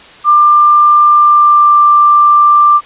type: tone with pitch glide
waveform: sine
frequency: 1191 to 1182.1 Hz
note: D6 to D6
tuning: +24 to +11 cents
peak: -3 dBFS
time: 0.24-2.81 s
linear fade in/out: 50 ms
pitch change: -13 cents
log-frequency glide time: 1.12-1.78 s
effects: white hiss -36 dBFS RMS until 2.85 s + resampled to 8000 Hz